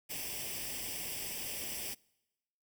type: noise with comb filter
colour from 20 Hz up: white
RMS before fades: -40 dBFS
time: 0.09-1.95 s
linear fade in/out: 20 ms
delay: 0.37 ms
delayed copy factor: +0.75
effects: noise-tail reverb RT60 1.0 s tail -26 dB re dry